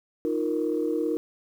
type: chord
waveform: sine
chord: Eb suspended second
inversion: none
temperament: equal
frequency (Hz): 311.1 / 349.2 / 466.2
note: Eb4 / F4 / Bb4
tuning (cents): 0 / 0 / 0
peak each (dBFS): -27 / -29 / -27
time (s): 0.25-1.17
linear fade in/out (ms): 0
effects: tanh soft clip ceiling -15 dBFS + 9-bit